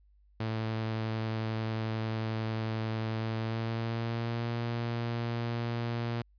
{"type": "tone with pitch glide", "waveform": "sawtooth", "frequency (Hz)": [111.1, 117.43], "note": ["A2", "A#2"], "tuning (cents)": [17, 13], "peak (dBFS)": -27, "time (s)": [0.4, 6.22], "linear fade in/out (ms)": 5, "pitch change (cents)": 96, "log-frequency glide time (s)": [3.1, 4.49], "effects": ["added 50 Hz sine -60 dBFS peak until 6.38 s", "resampled to 11025 Hz"]}